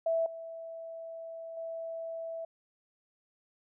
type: tone with level steps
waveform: sine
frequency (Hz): 658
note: E5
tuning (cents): -3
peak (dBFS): -26 / -40 / -36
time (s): 0.06-2.45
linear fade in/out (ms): 5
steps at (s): 0.26 / 1.57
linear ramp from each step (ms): 2
effects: none